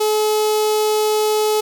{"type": "tone with notch filter", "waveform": "sawtooth", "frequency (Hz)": 427.8, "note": "A4", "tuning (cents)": -49, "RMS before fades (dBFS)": -17, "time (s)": [0, 1.61], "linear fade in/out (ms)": 10, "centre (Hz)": 1800, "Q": 0.99, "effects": []}